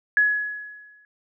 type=tone with exponential decay; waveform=sine; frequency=1687 Hz; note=G#6; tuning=27 cents sharp; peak=-13 dBFS; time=0.17-1.05 s; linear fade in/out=1 ms; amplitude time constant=190 ms; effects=none